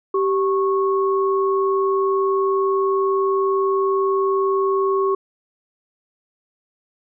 sine tone pair together, 388.9 / 1100 Hz, G4 / C#6, -14 / -14 cents, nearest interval octave + tritone, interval 1800 cents, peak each -17 / -22 dBFS, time 0.14-5.15 s, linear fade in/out 5 ms, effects none

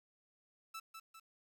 sawtooth tone with echo, 1318.5 Hz, E6, in tune, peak -40 dBFS, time 0.74-0.8 s, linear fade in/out 10 ms, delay 200 ms, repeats 2, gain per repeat -5 dB, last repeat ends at 1.2 s, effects 11-bit

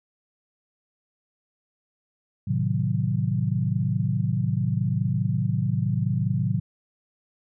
sine chord, A diminished seventh, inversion none, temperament equal, 110 / 130.81 / 155.56 / 185 Hz, A2 / C3 / Eb3 / Gb3, 0 / 0 / 0 / 0 cents, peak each -26 / -26 / -28 / -28 dBFS, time 2.47-6.6 s, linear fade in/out 10 ms, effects none

